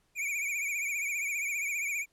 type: tone with vibrato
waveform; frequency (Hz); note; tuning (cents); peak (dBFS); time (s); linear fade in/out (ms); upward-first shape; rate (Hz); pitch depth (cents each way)
square; 2325; D7; -18; -31; 0.15-2.06; 50; triangle; 15; 110
effects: pink hiss -72 dBFS RMS until 2.12 s + low-pass 12000 Hz 12 dB/octave